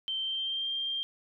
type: tone with pitch glide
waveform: sine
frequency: 3120 to 3184 Hz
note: G7 to G7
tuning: -9 to +26 cents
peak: -30 dBFS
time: 0.08-1.03 s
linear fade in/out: 0 ms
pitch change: +35 cents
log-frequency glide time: 0.19-0.69 s
effects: none